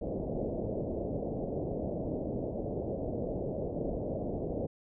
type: low-pass noise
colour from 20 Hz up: white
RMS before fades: -35 dBFS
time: 0.01-4.67 s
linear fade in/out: 10 ms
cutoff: 630 Hz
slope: 48 dB/octave
effects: none